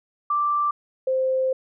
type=tone pair in turn; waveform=sine; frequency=1174.7 / 522 Hz; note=D6 / C5; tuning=0 / -4 cents; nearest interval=octave + major second; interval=1404 cents; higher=first; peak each=-19 / -19 dBFS; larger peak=neither; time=0.3-0.71 / 1.07-1.53 s; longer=second; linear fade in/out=5 ms; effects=none